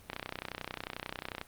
click train, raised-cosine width 0.3 ms, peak -20 dBFS, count 42, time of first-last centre 0.1-1.414 s, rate 31.2 Hz, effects pink hiss -57 dBFS RMS until 1.47 s + Opus 32 kbps

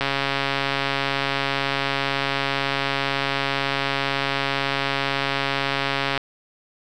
click train, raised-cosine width 0.3 ms, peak -6 dBFS, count 852, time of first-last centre 0.01-6.177 s, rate 138 Hz, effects none

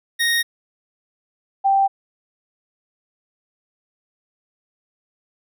25% pulse / sine tone pair in turn, 1864 / 783.7 Hz, A#6 / G5, -1 / -1 cents, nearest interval octave + minor third, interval 1500 cents, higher first, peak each -13 dBFS, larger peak neither, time 0.19-0.43 / 1.64-1.88 s, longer neither, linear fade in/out 20 ms, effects none

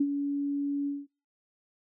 sine tone with ADSR envelope, 283.7 Hz, C#4, 40 cents sharp, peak -20 dBFS, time 0-1.07 s, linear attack 8 ms, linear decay 53 ms, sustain -7 dB, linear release 200 ms, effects noise-tail reverb RT60 0.3 s tail -22 dB re dry

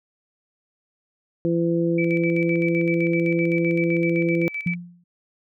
harmonic tone, 168.7 Hz, E3, 40 cents sharp, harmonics 1 / 2 / 3, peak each -23 / -21 / -26 dBFS, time 1.45-4.48 s, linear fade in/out 0 ms
sine tone with tremolo, 2307 Hz, D7, 31 cents flat, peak -25 dBFS, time 1.98-4.75 s, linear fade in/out 5 ms, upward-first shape square, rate 7.8 Hz, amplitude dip 65%
sine tone with exponential decay, 174.61 Hz, F3, in tune, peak -18 dBFS, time 4.66-5.04 s, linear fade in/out 5 ms, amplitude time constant 81 ms
effects none

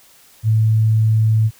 sine tone, 110 Hz, A2, in tune, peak -11 dBFS, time 0.43-1.51 s, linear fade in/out 50 ms, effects white hiss -49 dBFS RMS until 1.59 s

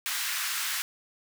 pink high-pass noise, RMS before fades -31 dBFS, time 0.06-0.82 s, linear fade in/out 0 ms, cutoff 1300 Hz, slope 24 dB/octave, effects none

